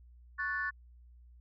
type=chord; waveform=sine; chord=F# minor; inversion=second; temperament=equal; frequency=1108.7 / 1480 / 1760 Hz; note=C#6 / F#6 / A6; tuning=0 / 0 / 0 cents; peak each=-39 / -36 / -34 dBFS; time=0.38-0.71 s; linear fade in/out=20 ms; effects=tanh soft clip ceiling -24 dBFS + added 60 Hz sine -54 dBFS peak until 1.4 s